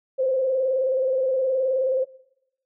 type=tone with vibrato; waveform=sine; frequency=523.3 Hz; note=C5; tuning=in tune; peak=-19 dBFS; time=0.18-2.05 s; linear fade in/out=20 ms; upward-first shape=square; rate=19 Hz; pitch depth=39 cents each way; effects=noise-tail reverb RT60 0.8 s tail -21 dB re dry